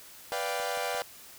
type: chord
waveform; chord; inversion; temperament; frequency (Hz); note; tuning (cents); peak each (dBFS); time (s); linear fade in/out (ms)
sawtooth; G dominant seventh; first; equal; 493.9 / 587.3 / 698.5 / 784; B4 / D5 / F5 / G5; 0 / 0 / 0 / 0; -32; 0.32-1.02; 0
type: click train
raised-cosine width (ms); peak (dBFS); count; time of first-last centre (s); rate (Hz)
1; -35; 3; 0.6-0.948; 5.75
effects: white hiss -50 dBFS RMS until 1.38 s